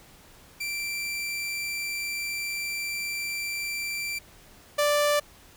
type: tone pair in turn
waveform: sawtooth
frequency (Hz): 2349 / 587.2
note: D7 / D5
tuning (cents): 0 / 0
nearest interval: 2 octaves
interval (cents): 2400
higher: first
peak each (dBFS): -26 / -17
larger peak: second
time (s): 0.6-4.19 / 4.78-5.2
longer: first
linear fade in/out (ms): 10
effects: pink hiss -53 dBFS RMS until 5.56 s